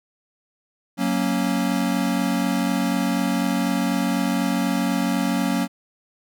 square chord, F# major, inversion none, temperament equal, 185 / 233.1 / 277.2 Hz, F#3 / A#3 / C#4, 0 / 0 / 0 cents, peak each -25 dBFS, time 0.97-5.68 s, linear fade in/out 50 ms, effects none

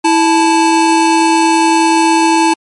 square tone pair together, 327.8 / 875 Hz, E4 / A5, -10 / -10 cents, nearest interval octave + perfect fourth, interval 1700 cents, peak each -11 dBFS, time 0.04-2.54 s, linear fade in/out 10 ms, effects MP3 48 kbps

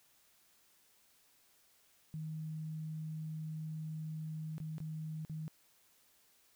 sine tone with dropouts, 156.8 Hz, D#3, 14 cents sharp, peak -39 dBFS, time 2.14-5.48 s, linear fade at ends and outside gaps 0 ms, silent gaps 4.581-4.602 / 4.782-4.803 / 5.25-5.297 s, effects white hiss -69 dBFS RMS until 6.55 s

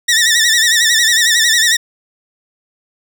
15% pulse tone with vibrato, 1841 Hz, A#6, 22 cents flat, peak -3 dBFS, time 0.08-1.77 s, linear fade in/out 10 ms, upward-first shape sine, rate 11 Hz, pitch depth 92 cents each way, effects none

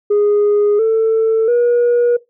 sine tone with pitch steps, 413.4 / 445.6 / 480.4 Hz, G#4 / A4 / B4, -8 / +22 / -48 cents, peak -8 dBFS, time 0.1-2.17 s, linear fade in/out 10 ms, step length 690 ms, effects noise-tail reverb RT60 0.2 s tail -20 dB re dry + tanh soft clip ceiling -8 dBFS

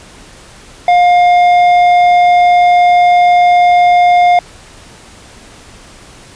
sine tone with tanh clipping, 709 Hz, F5, 26 cents sharp, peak -6 dBFS, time 0.88-4.39 s, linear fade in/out 2 ms, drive 9 dB, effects pink hiss -37 dBFS RMS until 6.35 s + resampled to 22050 Hz

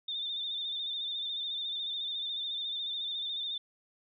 sine tone with vibrato, 3600 Hz, A7, 39 cents sharp, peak -33 dBFS, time 0.08-3.58 s, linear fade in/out 5 ms, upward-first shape sine, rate 14 Hz, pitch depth 51 cents each way, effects none

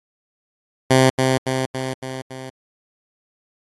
10% pulse tone with echo, 130.81 Hz, C3, in tune, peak -3 dBFS, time 0.9-1.1 s, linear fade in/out 10 ms, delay 280 ms, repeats 5, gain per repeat -4 dB, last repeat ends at 2.5 s, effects AAC 32 kbps

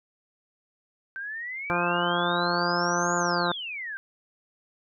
sine exponential two-way sweep, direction up then down, 1546 to 6950 to 1546 Hz, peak -32 dBFS, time 1.16-3.97 s, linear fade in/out 0 ms, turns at 3.16 s
harmonic tone, 174.61 Hz, F3, in tune, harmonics 1 / 2 / 3 / 4 / 5 / 6 / 7 / 8 / 9, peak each -32 / -32 / -32 / -32 / -32 / -32 / -32 / -32 / -32 dBFS, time 1.7-3.52 s, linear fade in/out 0 ms
effects none

